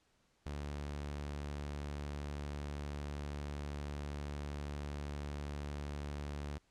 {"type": "tone", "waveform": "sawtooth", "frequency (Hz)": 72.6, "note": "D2", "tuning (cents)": -19, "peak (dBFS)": -36, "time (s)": [0.46, 6.58], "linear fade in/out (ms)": 0, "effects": ["pink hiss -74 dBFS RMS until 6.7 s", "low-pass 8000 Hz 12 dB/octave"]}